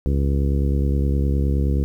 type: harmonic tone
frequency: 69.6 Hz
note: C#2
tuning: 8 cents sharp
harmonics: 1 / 2 / 3 / 4 / 5 / 6 / 7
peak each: -18 / -24 / -28 / -30 / -32 / -34 / -35 dBFS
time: 0.06-1.84 s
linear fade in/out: 0 ms
effects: 9-bit